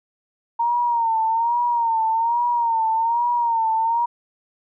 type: tone with vibrato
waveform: sine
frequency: 925 Hz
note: A#5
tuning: 14 cents flat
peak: -17 dBFS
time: 0.59-4.06 s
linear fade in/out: 10 ms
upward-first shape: sine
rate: 1.2 Hz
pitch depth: 70 cents each way
effects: none